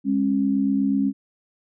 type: tone pair together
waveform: sine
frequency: 204 / 272.1 Hz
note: G#3 / C#4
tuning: -31 / -32 cents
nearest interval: perfect fourth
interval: 499 cents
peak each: -22 / -20 dBFS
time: 0.04-1.13 s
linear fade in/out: 50 ms
effects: none